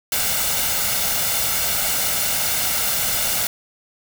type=noise with comb filter; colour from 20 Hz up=white; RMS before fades=-21 dBFS; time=0.12-3.47 s; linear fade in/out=2 ms; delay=1.4 ms; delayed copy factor=+0.55; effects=none